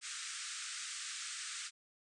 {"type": "band-pass noise", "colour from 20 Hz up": "white", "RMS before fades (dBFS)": -44, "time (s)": [0.01, 1.71], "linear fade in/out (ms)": 50, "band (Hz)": [1200, 9000], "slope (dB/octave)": 96, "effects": []}